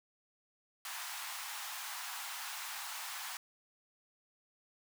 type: high-pass noise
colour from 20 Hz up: pink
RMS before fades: -43 dBFS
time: 0.85-3.37 s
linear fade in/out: 2 ms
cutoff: 790 Hz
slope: 48 dB/octave
effects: none